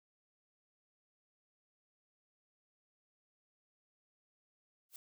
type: noise with exponential growth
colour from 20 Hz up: blue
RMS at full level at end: -45 dBFS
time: 4.89-4.96 s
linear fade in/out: 2 ms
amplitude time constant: 15 ms
effects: none